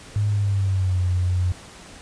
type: tone with pitch glide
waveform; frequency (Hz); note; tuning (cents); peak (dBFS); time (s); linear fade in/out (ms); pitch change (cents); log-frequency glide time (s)
sine; 103.83 to 90.39; G#2 to F#2; 0 to -40; -18; 0.16-1.52; 0; -240; 0.29-1.03
effects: pink hiss -43 dBFS RMS until 2.01 s + resampled to 22050 Hz